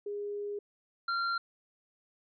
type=tone pair in turn; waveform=sine / square; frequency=410 / 1379.1 Hz; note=G#4 / F6; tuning=-22 / -22 cents; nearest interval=octave + major sixth; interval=2100 cents; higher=second; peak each=-34 / -30 dBFS; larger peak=second; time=0.06-0.59 / 1.08-1.38 s; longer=first; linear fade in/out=5 ms; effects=resampled to 11025 Hz